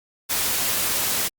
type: noise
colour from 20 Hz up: white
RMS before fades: -23 dBFS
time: 0.29-1.29 s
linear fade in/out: 20 ms
effects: Opus 48 kbps

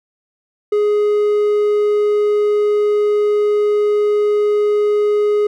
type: tone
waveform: triangle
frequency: 416.9 Hz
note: G#4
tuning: 7 cents sharp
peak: -10 dBFS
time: 0.72-5.47 s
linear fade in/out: 5 ms
effects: none

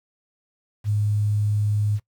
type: tone with quantisation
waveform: sine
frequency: 104.4 Hz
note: G#2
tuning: 10 cents sharp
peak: -19 dBFS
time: 0.84-2 s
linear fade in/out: 50 ms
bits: 8
effects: noise-tail reverb RT60 0.1 s tail -20 dB re dry

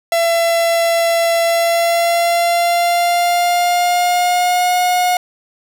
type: tone with pitch glide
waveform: 45% pulse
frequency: 673 to 721.3 Hz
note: E5 to F#5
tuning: +36 to -44 cents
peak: -12 dBFS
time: 0.12-5.17 s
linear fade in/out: 2 ms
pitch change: +120 cents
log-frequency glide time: 1.44-4.75 s
effects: none

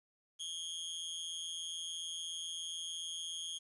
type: tone with amplitude modulation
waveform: sawtooth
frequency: 3262 Hz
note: G#7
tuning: 32 cents flat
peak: -33 dBFS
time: 0.39-3.59 s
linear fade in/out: 20 ms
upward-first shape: sine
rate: 167 Hz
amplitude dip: 80%
effects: resampled to 24000 Hz + 11-bit

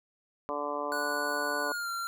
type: harmonic tone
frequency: 145.8 Hz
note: D3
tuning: 12 cents flat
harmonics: 2 / 3 / 4 / 5 / 6 / 7 / 8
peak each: -41 / -39 / -36 / -41 / -42 / -36 / -39 dBFS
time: 0.49-1.72 s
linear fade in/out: 0 ms
type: tone with pitch glide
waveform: square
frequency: 1473 to 1374.4 Hz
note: F#6 to F6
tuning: -8 to -28 cents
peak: -33 dBFS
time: 0.92-2.07 s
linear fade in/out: 0 ms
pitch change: -120 cents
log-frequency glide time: 1.63-1.9 s
effects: none

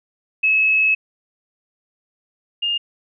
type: tone pair in turn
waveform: sine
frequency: 2583 / 2825 Hz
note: E7 / F7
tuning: -36 / +19 cents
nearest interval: major second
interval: 155 cents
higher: second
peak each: -13 / -18 dBFS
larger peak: first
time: 0.43-0.95 / 2.62-2.78 s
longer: first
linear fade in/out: 10 ms
effects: none

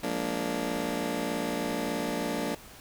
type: chord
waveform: 20% pulse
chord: Bb dominant seventh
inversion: second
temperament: just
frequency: 174.81 / 209.8 / 233.1 / 291.4 Hz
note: F3 / Ab3 / Bb3 / D4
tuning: +2 / +18 / 0 / -13 cents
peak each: -32 / -33 / -29 / -28 dBFS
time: 0.03-2.55 s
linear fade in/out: 5 ms
effects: pink hiss -49 dBFS RMS until 2.8 s

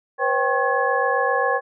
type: tone cluster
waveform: sine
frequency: 490.5 / 538 / 783 / 1084 / 1691 Hz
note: B4 / C5 / G5 / C#6 / G#6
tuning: -12 / +48 / -2 / -39 / +31 cents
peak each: -24 dBFS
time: 0.18-1.61 s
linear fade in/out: 50 ms
effects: none

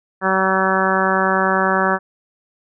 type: harmonic tone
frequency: 190 Hz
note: F#3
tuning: 46 cents sharp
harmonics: 1 / 2 / 3 / 4 / 5 / 6 / 7 / 8 / 9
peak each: -23 / -23 / -23 / -23 / -23 / -23 / -23 / -23 / -23 dBFS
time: 0.21-1.99 s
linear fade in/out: 50 ms
effects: none

